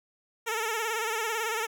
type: tone with vibrato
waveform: 10% pulse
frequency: 446.7 Hz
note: A4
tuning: 26 cents sharp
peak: -20 dBFS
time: 0.46-1.67 s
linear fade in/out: 20 ms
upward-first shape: sine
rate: 18 Hz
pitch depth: 77 cents each way
effects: none